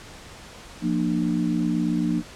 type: chord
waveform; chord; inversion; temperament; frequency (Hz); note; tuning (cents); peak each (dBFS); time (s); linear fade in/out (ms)
sine; Bb major; second; equal with one note detuned; 174.61 / 233.1 / 300.9; F3 / Bb3 / D4; 0 / 0 / +42; -25; 0.81-2.23; 50
effects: pink hiss -43 dBFS RMS until 2.35 s + low-pass 8000 Hz 12 dB/octave